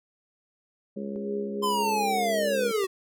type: harmonic tone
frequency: 68.6 Hz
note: C#2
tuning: 17 cents flat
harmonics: 3 / 4 / 5 / 6 / 7 / 8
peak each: -33 / -43 / -42 / -38 / -46 / -40 dBFS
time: 0.96-2.72 s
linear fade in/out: 10 ms
type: tone with pitch glide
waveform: sine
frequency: 408.2 to 455.6 Hz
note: G#4 to A#4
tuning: -30 to -40 cents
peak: -31 dBFS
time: 1.16-2.84 s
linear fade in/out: 0 ms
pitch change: +190 cents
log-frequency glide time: 1.61-2.21 s
type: linear sweep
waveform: square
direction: down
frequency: 1037 to 369.2 Hz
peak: -25 dBFS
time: 1.62-2.87 s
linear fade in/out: 20 ms
effects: none